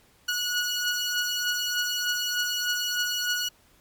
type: beating tone pair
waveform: 15% pulse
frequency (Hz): 1456 / 1459.3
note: F#6 / F#6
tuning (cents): -28 / -24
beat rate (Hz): 3.3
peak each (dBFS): -24 / -20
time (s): 0.28-3.49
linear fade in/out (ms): 10
effects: pink hiss -60 dBFS RMS until 3.8 s + MP3 96 kbps